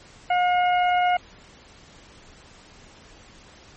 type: harmonic tone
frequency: 718 Hz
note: F5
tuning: 48 cents sharp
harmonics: 1 / 2 / 3 / 4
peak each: -18 / -29 / -29 / -34 dBFS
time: 0.3-1.17 s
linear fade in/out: 5 ms
effects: pink hiss -49 dBFS RMS until 3.76 s + MP3 32 kbps